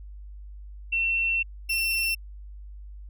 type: tone pair in turn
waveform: sine / 35% pulse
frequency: 2704 / 2704 Hz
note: E7 / E7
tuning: +43 / +43 cents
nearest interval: unison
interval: 0 cents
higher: neither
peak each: -22 dBFS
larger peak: neither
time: 0.92-1.43 / 1.69-2.15 s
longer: first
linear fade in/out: 10 ms
effects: added 50 Hz sine -39 dBFS peak until 3.09 s